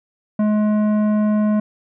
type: tone with tanh clipping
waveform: sine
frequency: 211.6 Hz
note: G#3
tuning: 33 cents sharp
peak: -16 dBFS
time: 0.39-1.6 s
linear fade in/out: 5 ms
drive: 12 dB
effects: none